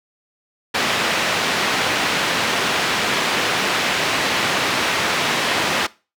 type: band-pass noise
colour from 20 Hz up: white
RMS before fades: -20 dBFS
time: 0.74-5.87 s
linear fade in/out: 10 ms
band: 140 to 3000 Hz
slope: 12 dB/octave
effects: noise-tail reverb RT60 0.3 s tail -20 dB re dry